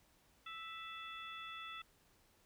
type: harmonic tone with a mistuned harmonic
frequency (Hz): 659.3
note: E5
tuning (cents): 0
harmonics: 2 / 3 / 4 / 5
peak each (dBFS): -49 / -55 / -52 / -52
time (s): 0.46-1.82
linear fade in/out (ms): 5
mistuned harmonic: 5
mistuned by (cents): +72
effects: pink hiss -71 dBFS RMS until 2.45 s